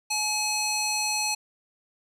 square tone with band-pass filter, 850 Hz, G#5, 40 cents sharp, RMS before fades -27 dBFS, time 0.1-1.35 s, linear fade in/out 10 ms, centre 6100 Hz, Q 1, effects none

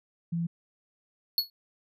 sine tone, 168.7 Hz, E3, 40 cents sharp, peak -27 dBFS, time 0.32-0.47 s, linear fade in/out 10 ms
square tone with exponential decay, 4370 Hz, C#8, 26 cents flat, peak -19 dBFS, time 1.38-1.5 s, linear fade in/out 1 ms, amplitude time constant 24 ms
effects none

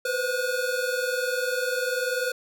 square tone cluster, 494.8 / 515 / 1444 Hz, B4 / C5 / F#6, +3 / -28 / -43 cents, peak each -30 dBFS, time 0.05-2.32 s, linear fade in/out 5 ms, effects none

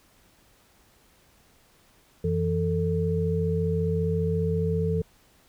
sine tone cluster, 90.4 / 165.2 / 443.6 Hz, F#2 / E3 / A4, -40 / +4 / +14 cents, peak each -28 / -26 / -27 dBFS, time 2.24-5.02 s, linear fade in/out 5 ms, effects pink hiss -60 dBFS RMS until 5.48 s

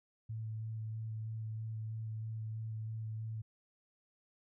sine tone with vibrato, 110.4 Hz, A2, 6 cents sharp, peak -38 dBFS, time 0.29-3.42 s, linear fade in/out 10 ms, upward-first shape square, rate 3.1 Hz, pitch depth 10 cents each way, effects none

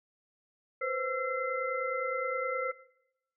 sine tone cluster, 494.3 / 524 / 1342 / 2060 Hz, B4 / C5 / E6 / C7, +1 / +2 / +31 / -28 cents, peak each -37 / -34 / -35 / -36 dBFS, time 0.81-2.72 s, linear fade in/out 10 ms, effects noise-tail reverb RT60 0.9 s tail -20 dB re dry

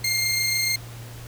20% pulse tone pair together, 2116 / 4205 Hz, C7 / C8, +19 / +8 cents, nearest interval octave, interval 1189 cents, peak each -17 / -22 dBFS, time 0.04-0.76 s, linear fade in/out 5 ms, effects added 117 Hz sine -37 dBFS peak until 1.27 s + pink hiss -44 dBFS RMS until 1.27 s

